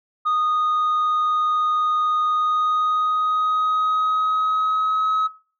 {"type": "tone with pitch glide", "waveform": "sine", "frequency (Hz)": [1237, 1278.4], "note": ["D#6", "D#6"], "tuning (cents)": [-10, 47], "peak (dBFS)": -15, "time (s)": [0.25, 5.28], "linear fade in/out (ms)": 20, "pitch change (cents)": 57, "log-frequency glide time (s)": [2.27, 5.07], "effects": ["noise-tail reverb RT60 0.4 s tail -20 dB re dry", "tanh soft clip ceiling -16 dBFS"]}